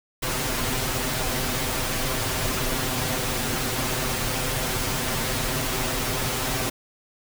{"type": "noise with comb filter", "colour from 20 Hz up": "pink", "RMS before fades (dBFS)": -26, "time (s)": [0.22, 6.7], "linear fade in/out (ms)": 10, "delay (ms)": 7.8, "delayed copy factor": 0.8, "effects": []}